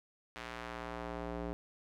square tone with band-pass filter sweep, 58.6 Hz, A#1, 10 cents sharp, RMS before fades -42 dBFS, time 0.36-1.53 s, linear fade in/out 0 ms, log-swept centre 2100 to 440 Hz, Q 0.79, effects none

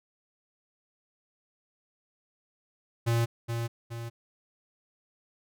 square tone with echo, 116.54 Hz, A#2, in tune, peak -24 dBFS, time 3.06-3.26 s, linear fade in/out 20 ms, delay 420 ms, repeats 2, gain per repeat -6 dB, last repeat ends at 4.1 s, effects none

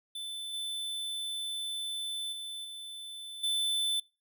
square tone with level steps, 3520 Hz, A7, in tune, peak -37 / -34 / -38 / -41 / -28 dBFS, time 0.15-4 s, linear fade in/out 5 ms, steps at 0.53 / 2.32 / 2.64 / 3.43 s, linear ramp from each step 10 ms, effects noise-tail reverb RT60 0.3 s tail -25 dB re dry

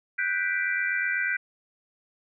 sine chord, G major seventh, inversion third, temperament equal, 1480 / 1568 / 1975.5 / 2349 Hz, F#6 / G6 / B6 / D7, 0 / 0 / 0 / 0 cents, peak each -30 / -29 / -29 / -32 dBFS, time 0.18-1.37 s, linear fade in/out 10 ms, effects none

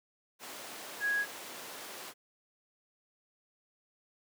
sine tone in noise, 1658 Hz, G#6, 3 cents flat, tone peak -28 dBFS, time 1-1.26 s, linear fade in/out 50 ms, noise pink, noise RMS -43 dBFS, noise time 0.39-2.14 s, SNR +12 dB, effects high-pass 400 Hz 12 dB/octave

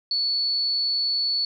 sine tone, 4435 Hz, C#8, in tune, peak -21 dBFS, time 0.11-1.45 s, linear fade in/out 2 ms, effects none

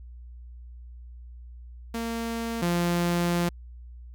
sawtooth tone pair in turn, 229.9 / 173.4 Hz, A#3 / F3, -24 / -12 cents, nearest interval perfect fourth, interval 488 cents, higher first, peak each -25 / -19 dBFS, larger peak second, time 1.94-2.62 / 2.62-3.49 s, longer second, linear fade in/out 5 ms, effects added 60 Hz sine -41 dBFS peak until 4.14 s

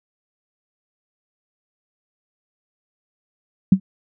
sine tone with exponential decay, 190.2 Hz, F#3, 48 cents sharp, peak -4 dBFS, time 3.72-3.8 s, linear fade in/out 5 ms, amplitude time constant 17 ms, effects none

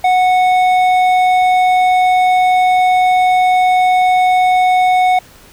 sine tone with hard clipping, 736 Hz, F#5, 9 cents flat, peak -10 dBFS, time 0.04-5.19 s, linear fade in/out 5 ms, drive 8 dB, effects pink hiss -42 dBFS RMS until 5.52 s

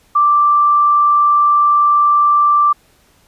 sine tone, 1174.7 Hz, D6, in tune, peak -8 dBFS, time 0.15-2.73 s, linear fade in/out 10 ms, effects pink hiss -53 dBFS RMS until 3.27 s + resampled to 32000 Hz

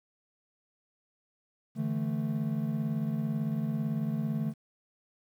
triangle chord, D suspended second, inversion none, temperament equal, 146.83 / 164.81 / 220 Hz, D3 / E3 / A3, 0 / 0 / 0 cents, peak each -31 / -33 / -30 dBFS, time 1.75-4.54 s, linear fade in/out 50 ms, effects 10-bit

